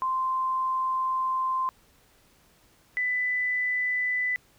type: tone pair in turn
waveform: sine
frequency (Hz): 1042 / 1994.5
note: C6 / B6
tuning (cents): -7 / +17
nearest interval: major seventh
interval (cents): 1124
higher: second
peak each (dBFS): -24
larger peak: neither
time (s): 0.02-1.69 / 2.97-4.36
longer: first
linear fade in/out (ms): 0
effects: pink hiss -61 dBFS RMS until 4.58 s